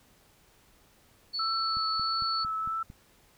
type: tone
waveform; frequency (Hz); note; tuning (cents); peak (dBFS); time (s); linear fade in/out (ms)
sine; 4435; C#8; 0; -30; 1.33-2.45; 20
type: tone with vibrato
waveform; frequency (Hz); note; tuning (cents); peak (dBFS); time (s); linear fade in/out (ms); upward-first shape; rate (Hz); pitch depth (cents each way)
sine; 1318.5; E6; 0; -29; 1.39-2.83; 5; triangle; 1.5; 23
type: click train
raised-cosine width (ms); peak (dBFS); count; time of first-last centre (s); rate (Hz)
5; -33; 6; 1.77-2.901; 4.42
effects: pink hiss -62 dBFS RMS until 3.37 s